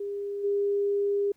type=tone with level steps; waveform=sine; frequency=403.6 Hz; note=G#4; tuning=49 cents flat; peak=-30 / -23 dBFS; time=0-1.32 s; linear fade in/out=5 ms; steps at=0.43 s; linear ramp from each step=20 ms; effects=pink hiss -68 dBFS RMS until 1.36 s